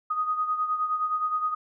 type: beating tone pair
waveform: sine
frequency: 1244.5 / 1254.1 Hz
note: D#6 / D#6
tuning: 0 / +13 cents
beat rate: 9.6 Hz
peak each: -25 / -32 dBFS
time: 0.1-1.55 s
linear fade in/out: 10 ms
effects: none